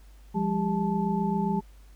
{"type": "tone cluster", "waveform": "sine", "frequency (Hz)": [175.1, 202.5, 398.1, 873], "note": ["F3", "G#3", "G4", "A5"], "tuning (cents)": [5, -43, 27, -14], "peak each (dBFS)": [-29, -27, -33, -31], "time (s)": [0.34, 1.61], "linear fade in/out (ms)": 20, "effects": ["added 50 Hz sine -48 dBFS peak until 1.95 s", "pink hiss -62 dBFS RMS until 1.95 s"]}